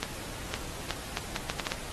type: accelerating click train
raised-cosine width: 0.2 ms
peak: -11 dBFS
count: 9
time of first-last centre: 0.03-1.72 s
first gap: 510 ms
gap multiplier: 0.72
effects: pink hiss -41 dBFS RMS until 1.92 s + AAC 32 kbps